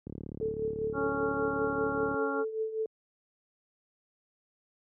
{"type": "click train", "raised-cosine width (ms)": 3, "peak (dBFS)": -26, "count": 76, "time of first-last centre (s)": [0.07, 2.142], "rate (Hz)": 36.2}
{"type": "tone with tremolo", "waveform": "sine", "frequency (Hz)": 440, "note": "A4", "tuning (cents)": 0, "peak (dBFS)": -27, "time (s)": [0.41, 2.86], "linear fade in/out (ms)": 2, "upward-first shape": "triangle", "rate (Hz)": 5.1, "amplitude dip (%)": 75}
{"type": "harmonic tone", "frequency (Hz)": 277.2, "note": "C#4", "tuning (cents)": 0, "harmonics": [1, 2, 3, 4, 5], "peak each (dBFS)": [-35, -38, -39, -40, -35], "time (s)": [0.93, 2.45], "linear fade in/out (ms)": 50}
{"effects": ["high-pass 80 Hz 12 dB/octave"]}